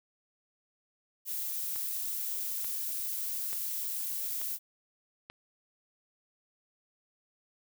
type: noise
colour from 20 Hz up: violet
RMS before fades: -35 dBFS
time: 1.25-4.59 s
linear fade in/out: 50 ms
type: click train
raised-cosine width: 0.3 ms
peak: -28 dBFS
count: 5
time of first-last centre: 1.76-5.3 s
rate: 1.13 Hz
effects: none